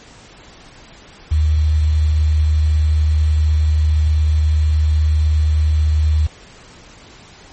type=tone with quantisation; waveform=sine; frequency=76.8 Hz; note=D#2; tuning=22 cents flat; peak=-11 dBFS; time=1.31-6.27 s; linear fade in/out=10 ms; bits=6; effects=pink hiss -42 dBFS RMS until 7.52 s + MP3 32 kbps